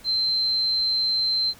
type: tone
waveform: sine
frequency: 4111 Hz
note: C8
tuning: 31 cents flat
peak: -20 dBFS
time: 0.04-1.54 s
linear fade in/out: 50 ms
effects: pink hiss -49 dBFS RMS until 1.59 s